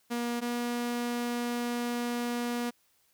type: tone pair in turn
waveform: sawtooth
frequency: 238.3 / 240.2 Hz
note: A#3 / B3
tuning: +38 / -48 cents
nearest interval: unison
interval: 14 cents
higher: second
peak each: -26 dBFS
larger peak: neither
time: 0.1-0.41 / 0.41-2.71 s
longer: second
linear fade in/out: 20 ms
effects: white hiss -69 dBFS RMS until 3.13 s